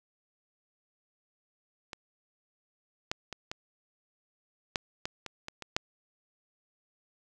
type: clicks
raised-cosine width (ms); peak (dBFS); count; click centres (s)
0.2; -22 / -13 / -21 / -19 / -11 / -16 / -21 / -21 / -23 / -9; 10; 1.932 / 3.115 / 3.327 / 3.515 / 4.758 / 5.055 / 5.263 / 5.484 / 5.623 / 5.765
effects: none